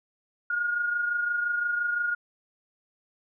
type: tone pair together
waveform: sine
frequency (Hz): 1428.2 / 1454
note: F6 / F#6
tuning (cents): +38 / -31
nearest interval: unison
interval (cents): 31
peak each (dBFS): -25 / -35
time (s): 0.5-2.15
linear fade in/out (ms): 5
effects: none